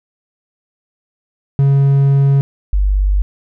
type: tone pair in turn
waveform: triangle / sine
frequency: 138.59 / 49 Hz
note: C#3 / G1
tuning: 0 / 0 cents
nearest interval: octave + tritone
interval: 1800 cents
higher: first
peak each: -6 / -10 dBFS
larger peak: first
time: 1.59-2.41 / 2.73-3.22 s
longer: first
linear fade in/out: 0 ms
effects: none